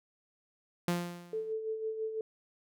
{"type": "tone with exponential decay", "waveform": "sawtooth", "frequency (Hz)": 174.4, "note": "F3", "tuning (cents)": -2, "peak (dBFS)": -23, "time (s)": [0.88, 1.53], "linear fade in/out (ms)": 2, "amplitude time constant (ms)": 140}
{"type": "tone with tremolo", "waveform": "sine", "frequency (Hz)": 440, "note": "A4", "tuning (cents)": 0, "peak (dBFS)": -31, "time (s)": [1.33, 2.21], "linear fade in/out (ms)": 2, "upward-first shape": "sine", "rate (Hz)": 6, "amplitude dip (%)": 55}
{"effects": []}